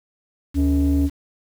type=tone pair together; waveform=sine; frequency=74.3 / 280.5 Hz; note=D2 / C#4; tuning=+21 / +21 cents; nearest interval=octave + major seventh; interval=2300 cents; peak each=-16 dBFS; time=0.54-1.1 s; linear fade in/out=50 ms; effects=tanh soft clip ceiling -12 dBFS + 7-bit